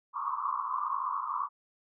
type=band-pass noise; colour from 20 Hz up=white; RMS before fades=-33 dBFS; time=0.13-1.49 s; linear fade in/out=50 ms; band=980 to 1200 Hz; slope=96 dB/octave; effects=none